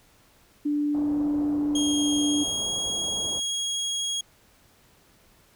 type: tone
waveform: sine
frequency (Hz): 293.7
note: D4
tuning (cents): 0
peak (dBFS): -22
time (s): 0.65-2.44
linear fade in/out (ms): 10
type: low-pass noise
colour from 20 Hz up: white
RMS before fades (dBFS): -40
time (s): 0.94-3.4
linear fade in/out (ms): 10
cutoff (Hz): 790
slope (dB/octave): 24
type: tone with pitch glide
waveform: 25% pulse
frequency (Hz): 3254 to 3296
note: G#7 to G#7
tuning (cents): -36 to -14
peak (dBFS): -22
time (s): 1.75-4.21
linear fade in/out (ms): 5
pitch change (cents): +22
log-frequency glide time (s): 2.21-2.75
effects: pink hiss -59 dBFS RMS until 5.55 s